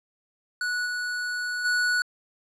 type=tone with level steps; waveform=square; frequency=1471 Hz; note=F#6; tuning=11 cents flat; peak=-26 / -28 / -22 dBFS; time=0.61-2.02 s; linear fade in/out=2 ms; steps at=0.85 / 1.64 s; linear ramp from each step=20 ms; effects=low-pass 8000 Hz 12 dB/octave + 10-bit